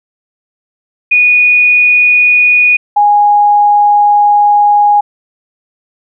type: tone pair in turn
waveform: sine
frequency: 2464 / 825.8 Hz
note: D#7 / G#5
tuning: -17 / -10 cents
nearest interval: octave + perfect fifth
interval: 1893 cents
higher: first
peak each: -4 dBFS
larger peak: neither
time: 1.11-2.77 / 2.96-5.01 s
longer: second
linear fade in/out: 10 ms
effects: none